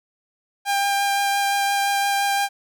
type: tone with vibrato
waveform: sawtooth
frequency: 799 Hz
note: G5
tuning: 33 cents sharp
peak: -15 dBFS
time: 0.65-2.49 s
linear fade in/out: 50 ms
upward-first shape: sine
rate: 5.8 Hz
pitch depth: 10 cents each way
effects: none